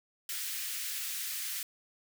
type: high-pass noise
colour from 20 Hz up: white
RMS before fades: -37 dBFS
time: 0.29-1.63 s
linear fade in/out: 2 ms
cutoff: 1600 Hz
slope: 24 dB/octave
effects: none